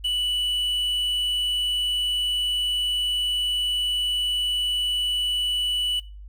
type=tone with quantisation; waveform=triangle; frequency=2960 Hz; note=F#7; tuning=in tune; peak=-20 dBFS; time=0.04-6 s; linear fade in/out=10 ms; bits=8; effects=noise-tail reverb RT60 0.3 s tail -19 dB re dry + added 50 Hz sine -38 dBFS peak until 6.28 s